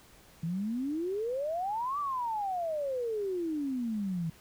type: exponential two-way sweep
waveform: sine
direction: up then down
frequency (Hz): 158.7 to 1187 to 158.7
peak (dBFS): -30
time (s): 0.43-4.3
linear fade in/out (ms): 5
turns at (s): 1.99
effects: pink hiss -58 dBFS RMS until 4.4 s